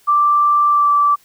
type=tone with pitch glide; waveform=sine; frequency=1174.7 to 1162.5 Hz; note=D6 to D6; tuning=0 to -18 cents; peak=-10 dBFS; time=0.07-1.16 s; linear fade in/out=20 ms; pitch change=-18 cents; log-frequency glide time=0.69-0.91 s; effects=white hiss -53 dBFS RMS until 1.24 s